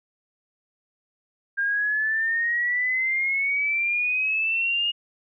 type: exponential sweep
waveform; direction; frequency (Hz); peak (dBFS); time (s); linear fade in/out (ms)
sine; up; 1601 to 2862; -21; 1.57-4.92; 20
effects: none